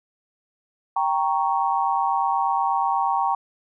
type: chord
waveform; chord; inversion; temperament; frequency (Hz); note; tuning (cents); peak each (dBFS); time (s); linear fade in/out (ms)
sine; G diminished; none; equal; 784 / 932.3 / 1108.7; G5 / Bb5 / Db6; 0 / 0 / 0; -23 / -23 / -25; 0.96-3.35; 5
effects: none